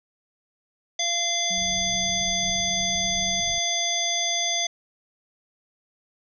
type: harmonic tone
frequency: 688 Hz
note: F5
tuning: 26 cents flat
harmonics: 1 / 3 / 5 / 7 / 9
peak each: -31 / -31 / -26 / -33 / -27 dBFS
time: 0.99-4.67 s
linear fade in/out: 5 ms
type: tone with pitch glide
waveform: sine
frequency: 185.7 to 186.78 Hz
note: F#3 to F#3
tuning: +7 to +17 cents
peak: -35 dBFS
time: 1.5-3.41 s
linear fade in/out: 10 ms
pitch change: +10 cents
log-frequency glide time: 1.79-3.05 s
type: low-pass noise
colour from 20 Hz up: pink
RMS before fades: -41 dBFS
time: 1.57-3.59 s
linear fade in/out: 10 ms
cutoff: 190 Hz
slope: 48 dB/octave
effects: none